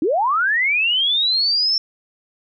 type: linear sweep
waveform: sine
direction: up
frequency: 277.2 to 5420 Hz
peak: -15 dBFS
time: 0.02-1.78 s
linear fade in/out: 2 ms
effects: none